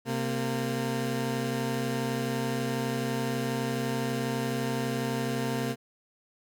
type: tone pair together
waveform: 20% pulse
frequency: 130.6 / 229.2 Hz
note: C3 / A#3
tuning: -3 / -29 cents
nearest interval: minor seventh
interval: 974 cents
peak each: -26 / -26 dBFS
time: 0.05-5.76 s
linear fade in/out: 50 ms
effects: none